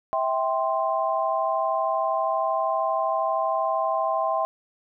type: chord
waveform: sine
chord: C major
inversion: first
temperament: equal with one note detuned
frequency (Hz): 651.3 / 784 / 1046.5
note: E5 / G5 / C6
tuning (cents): -21 / 0 / 0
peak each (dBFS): -25 / -27 / -26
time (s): 0.13-4.45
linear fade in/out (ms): 0
effects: none